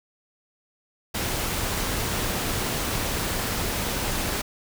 pink noise, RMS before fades -27 dBFS, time 1.14-4.42 s, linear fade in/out 10 ms, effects none

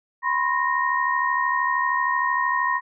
sine tone cluster, 996 / 1069 / 1859 Hz, B5 / C6 / A#6, +14 / +37 / -5 cents, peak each -24 dBFS, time 0.22-2.81 s, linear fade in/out 50 ms, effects none

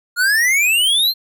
square exponential sweep, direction up, 1408 to 4254 Hz, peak -13 dBFS, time 0.16-1.14 s, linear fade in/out 50 ms, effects none

